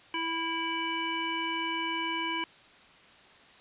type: harmonic tone with a mistuned harmonic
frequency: 329.6 Hz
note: E4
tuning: in tune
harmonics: 1 / 3 / 5 / 7 / 9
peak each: -37 / -34 / -40 / -35 / -36 dBFS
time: 0.14-2.44 s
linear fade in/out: 2 ms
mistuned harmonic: 5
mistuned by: -24 cents
effects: white hiss -55 dBFS RMS until 3.6 s + resampled to 8000 Hz